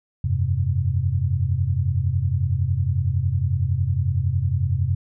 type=chord; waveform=sine; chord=F suspended second; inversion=none; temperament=just; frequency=87.31 / 98.22 / 130.96 Hz; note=F2 / G2 / C3; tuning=0 / +4 / +2 cents; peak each=-23 dBFS; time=0.24-4.95 s; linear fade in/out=5 ms; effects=none